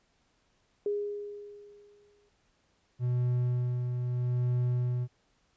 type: tone with exponential decay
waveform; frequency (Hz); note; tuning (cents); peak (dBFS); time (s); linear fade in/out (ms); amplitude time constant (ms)
sine; 411; G#4; -18; -26; 0.86-2.29; 2; 310
type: tone with tremolo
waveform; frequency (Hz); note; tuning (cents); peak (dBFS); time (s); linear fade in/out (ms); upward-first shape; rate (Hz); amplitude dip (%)
triangle; 123.47; B2; 0; -23; 2.99-5.08; 50; sine; 0.79; 40
effects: pink hiss -71 dBFS RMS until 5.56 s + resampled to 16000 Hz